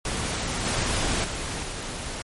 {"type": "noise with level steps", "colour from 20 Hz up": "pink", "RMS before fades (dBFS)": [-28, -25, -31, -33], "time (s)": [0.05, 2.22], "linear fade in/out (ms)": 2, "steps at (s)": [0.65, 1.24, 1.63], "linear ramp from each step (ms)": 2, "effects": ["MP3 48 kbps"]}